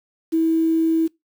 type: tone with quantisation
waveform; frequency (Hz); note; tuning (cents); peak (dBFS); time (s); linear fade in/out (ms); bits
sine; 324.8; E4; -26; -15; 0.32-1.08; 20; 7
effects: noise-tail reverb RT60 0.2 s tail -24 dB re dry